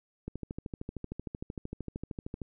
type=click train; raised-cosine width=3 ms; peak=-24 dBFS; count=29; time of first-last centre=0.28-2.417 s; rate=13.1 Hz; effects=none